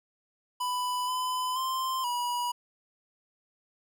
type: tone with pitch steps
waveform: square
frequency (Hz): 994 / 1010 / 1044 / 970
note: B5 / B5 / C6 / B5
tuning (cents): +11 / +39 / -4 / -31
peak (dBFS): -29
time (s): 0.6-2.52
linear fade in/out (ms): 10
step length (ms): 480
effects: none